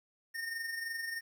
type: tone with amplitude modulation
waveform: square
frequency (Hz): 1830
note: A#6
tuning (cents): -32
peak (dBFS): -35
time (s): 0.34-1.21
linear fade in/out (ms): 20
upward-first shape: sine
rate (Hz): 23.1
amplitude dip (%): 50
effects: 11-bit